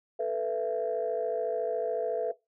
sine chord, A suspended second, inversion none, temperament equal with one note detuned, 440 / 493.9 / 668.1 Hz, A4 / B4 / E5, 0 / 0 / +23 cents, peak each -31 dBFS, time 0.19-2.32 s, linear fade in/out 10 ms, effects noise-tail reverb RT60 0.2 s tail -18 dB re dry + tanh soft clip ceiling -20 dBFS

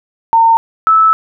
sine tone pair in turn, 911 / 1308.1 Hz, A#5 / E6, -40 / -14 cents, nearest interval tritone, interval 626 cents, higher second, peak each -5 dBFS, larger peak neither, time 0.33-0.57 / 0.87-1.13 s, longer second, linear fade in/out 0 ms, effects none

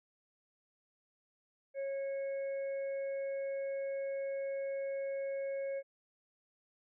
harmonic tone, 548 Hz, C#5, 20 cents flat, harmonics 1 / 3 / 4, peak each -35 / -56 / -53 dBFS, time 1.74-5.83 s, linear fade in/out 50 ms, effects none

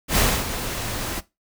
pink noise with ADSR envelope, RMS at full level -17 dBFS, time 0.08-1.21 s, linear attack 96 ms, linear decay 260 ms, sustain -11 dB, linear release 25 ms, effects noise-tail reverb RT60 0.2 s tail -17 dB re dry

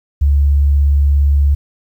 sine tone with vibrato, 71.1 Hz, C#2, 45 cents sharp, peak -8 dBFS, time 0.21-1.55 s, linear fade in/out 10 ms, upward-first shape triangle, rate 17 Hz, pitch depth 12 cents each way, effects 8-bit

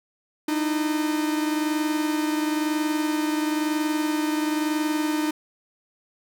45% pulse tone pair together, 303.9 / 324.9 Hz, D#4 / E4, -41 / -25 cents, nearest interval minor second, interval 116 cents, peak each -23 / -30 dBFS, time 0.48-5.31 s, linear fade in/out 5 ms, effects none

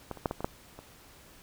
clicks, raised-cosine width 1 ms, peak -21 / -30 / -13 / -18 / -24 / -14 / -30 dBFS, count 7, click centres 0.113 / 0.173 / 0.258 / 0.311 / 0.406 / 0.445 / 0.79 s, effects pink hiss -55 dBFS RMS until 1.42 s

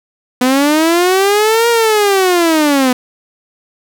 sawtooth linear two-way sweep, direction up then down, 246.9 to 473.5 to 246.9 Hz, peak -5 dBFS, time 0.41-2.93 s, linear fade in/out 5 ms, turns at 1.69 s, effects none

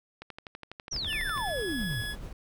click train, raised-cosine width 0.3 ms, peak -25 dBFS, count 15, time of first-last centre 0.22-1.377 s, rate 12.1 Hz
sine exponential sweep, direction down, 6050 to 97.7 Hz, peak -31 dBFS, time 0.91-2.03 s, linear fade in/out 10 ms
brown noise with tremolo, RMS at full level -38 dBFS, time 0.92-2.33 s, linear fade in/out 5 ms, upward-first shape sine, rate 9.2 Hz, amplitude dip 40%
25% pulse tone with pitch glide, 1754 to 1687.4 Hz, A6 to G#6, -6 to +27 cents, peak -30 dBFS, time 1.06-2.16 s, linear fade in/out 50 ms, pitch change -67 cents, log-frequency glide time 1.29-1.6 s
effects none

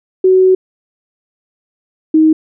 sine tone pair in turn, 374 / 314.5 Hz, F#4 / D#4, +19 / +19 cents, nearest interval minor third, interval 300 cents, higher first, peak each -5 dBFS, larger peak neither, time 0.24-0.55 / 2.14-2.33 s, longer first, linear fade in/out 5 ms, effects none

